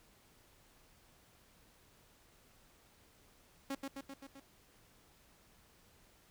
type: tone with echo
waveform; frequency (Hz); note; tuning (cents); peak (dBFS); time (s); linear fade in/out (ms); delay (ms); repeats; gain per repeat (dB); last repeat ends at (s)
sawtooth; 273.6; C#4; -23; -33; 3.7-3.75; 5; 130; 5; -3; 4.4
effects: pink hiss -66 dBFS RMS until 6.3 s